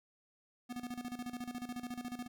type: tone with tremolo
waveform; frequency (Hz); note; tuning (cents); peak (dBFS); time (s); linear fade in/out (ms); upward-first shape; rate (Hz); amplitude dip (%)
square; 245; B3; -14; -39; 0.69-2.28; 20; square; 14; 75
effects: none